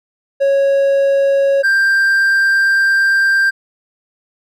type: tone pair in turn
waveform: triangle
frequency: 552 / 1582.2 Hz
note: C#5 / G6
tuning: -7 / +16 cents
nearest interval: octave + tritone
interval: 1823 cents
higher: second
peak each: -8 dBFS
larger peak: neither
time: 0.4-1.63 / 1.63-3.51 s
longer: second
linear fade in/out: 20 ms
effects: none